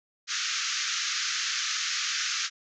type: band-pass noise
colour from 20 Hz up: white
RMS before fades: -30 dBFS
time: 0.27-2.5 s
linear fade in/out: 50 ms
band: 1200 to 6800 Hz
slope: 96 dB/octave
effects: none